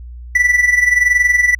triangle tone with amplitude modulation, 1969 Hz, B6, 6 cents flat, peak -5 dBFS, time 0.35-1.55 s, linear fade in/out 5 ms, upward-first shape sine, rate 21.2 Hz, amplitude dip 70%, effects added 60 Hz sine -29 dBFS peak until 1.59 s

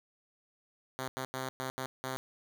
5% pulse tone bursts at uneven times, 130.81 Hz, C3, in tune, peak -24 dBFS, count 6, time 0.99-1.08 / 1.17-1.25 / 1.34-1.49 / 1.6-1.7 / 1.78-1.86 / 2.04-2.17 s, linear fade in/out 0 ms, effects none

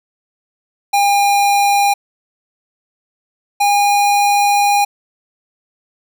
square tone pair in turn, 807 / 814 Hz, G#5 / G#5, -50 / -35 cents, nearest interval unison, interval 15 cents, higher second, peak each -11 dBFS, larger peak neither, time 0.93-1.94 / 3.6-4.85 s, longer second, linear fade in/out 10 ms, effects none

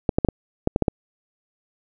clicks, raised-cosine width 2 ms, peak -4 dBFS, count 8, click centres 0.092 / 0.185 / 0.248 / 0.287 / 0.674 / 0.761 / 0.823 / 0.882 s, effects none

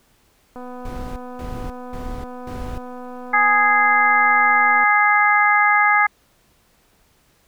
click train, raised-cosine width 1 ms, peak -23 dBFS, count 1066, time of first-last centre 0.56-4.837 s, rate 249 Hz
brown noise bursts, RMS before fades -30 dBFS, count 4, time 0.85-2.78 s, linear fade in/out 2 ms, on 310 ms, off 230 ms
harmonic tone, 415.3 Hz, G#4, in tune, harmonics 2 / 3 / 4 / 5, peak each -18 / -18 / -18 / -18 dBFS, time 3.33-6.07 s, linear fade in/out 10 ms
effects pink hiss -59 dBFS RMS until 7.47 s

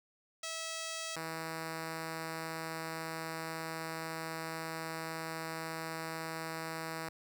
5% pulse tone pair in turn, 650 / 161.89 Hz, E5 / E3, -24 / -31 cents, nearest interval 2 octaves, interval 2407 cents, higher first, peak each -27 dBFS, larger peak neither, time 0.43-1.16 / 1.16-7.09 s, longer second, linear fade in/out 5 ms, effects none

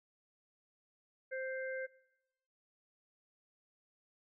harmonic tone, 523.3 Hz, C5, in tune, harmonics 1 / 3 / 4, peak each -39 / -43 / -48 dBFS, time 1.31-1.87 s, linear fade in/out 20 ms, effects noise-tail reverb RT60 1.0 s tail -24 dB re dry

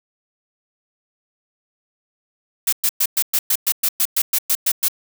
blue noise bursts, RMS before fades -17 dBFS, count 14, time 2.67-4.884 s, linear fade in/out 5 ms, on 56 ms, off 110 ms, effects none

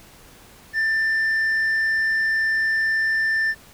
sine tone with tanh clipping, 1781 Hz, A6, 21 cents sharp, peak -19 dBFS, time 0.73-3.55 s, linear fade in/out 50 ms, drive 3 dB, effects pink hiss -48 dBFS RMS until 3.73 s

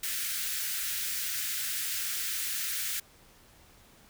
white high-pass noise, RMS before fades -33 dBFS, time 0.03-3 s, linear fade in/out 5 ms, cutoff 1400 Hz, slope 48 dB/octave, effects pink hiss -58 dBFS RMS until 4.09 s

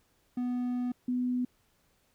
triangle / sine tone pair in turn, 246.9 / 248.8 Hz, B3 / B3, 0 / +13 cents, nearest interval unison, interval 13 cents, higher second, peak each -27 dBFS, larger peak neither, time 0.37-0.92 / 1.08-1.45 s, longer first, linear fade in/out 5 ms, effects pink hiss -70 dBFS RMS until 2.14 s

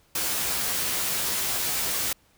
white noise with comb filter, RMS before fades -27 dBFS, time 0.15-2.13 s, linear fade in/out 5 ms, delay 15 ms, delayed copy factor +0.7, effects pink hiss -62 dBFS RMS until 2.37 s

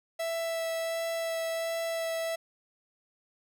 45% pulse tone with vibrato, 659.3 Hz, E5, in tune, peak -30 dBFS, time 0.19-2.36 s, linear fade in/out 10 ms, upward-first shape sine, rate 1.4 Hz, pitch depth 9 cents each way, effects none

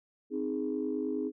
sine chord, Ab major, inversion first, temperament equal, 261.6 / 311.1 / 415.3 Hz, C4 / Eb4 / Ab4, 0 / 0 / 0 cents, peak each -34 dBFS, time 0.3-1.32 s, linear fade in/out 50 ms, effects tanh soft clip ceiling -21 dBFS

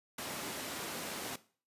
pink high-pass noise, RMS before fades -41 dBFS, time 0.18-1.36 s, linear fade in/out 5 ms, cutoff 210 Hz, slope 12 dB/octave, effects noise-tail reverb RT60 0.4 s tail -17 dB re dry + resampled to 32000 Hz

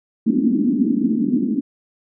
pink band-pass noise, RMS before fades -18 dBFS, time 0.26-1.61 s, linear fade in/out 10 ms, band 220 to 290 Hz, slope 48 dB/octave, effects none

